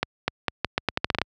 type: accelerating click train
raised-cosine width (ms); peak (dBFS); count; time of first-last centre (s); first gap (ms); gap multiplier
0.3; -5; 12; 0.03-1.216; 250; 0.81
effects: high-pass 60 Hz 12 dB/octave